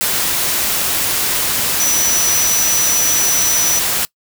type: tone in noise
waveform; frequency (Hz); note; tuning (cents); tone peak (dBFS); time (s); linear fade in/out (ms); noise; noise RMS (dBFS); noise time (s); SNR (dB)
sine; 5920; F#8; 0; -14; 1.8-3.79; 0; white; -17; 0.01-4.05; 0
effects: noise-tail reverb RT60 0.1 s tail -23 dB re dry